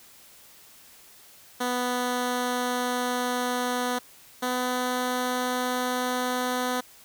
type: tone pair in turn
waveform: 10% pulse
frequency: 247.5 / 250.5 Hz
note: B3 / B3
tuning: +4 / +25 cents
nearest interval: unison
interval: 21 cents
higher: second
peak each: -17 dBFS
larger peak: neither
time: 1.6-3.99 / 4.42-6.81 s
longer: neither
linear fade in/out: 10 ms
effects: white hiss -52 dBFS RMS until 7.04 s